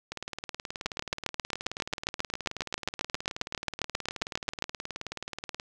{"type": "two click trains", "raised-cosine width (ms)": 0.2, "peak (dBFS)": [-18, -10], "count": [104, 29], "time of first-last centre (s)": [[0.12, 5.599], [0.86, 4.623]], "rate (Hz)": [18.8, 7.44], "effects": []}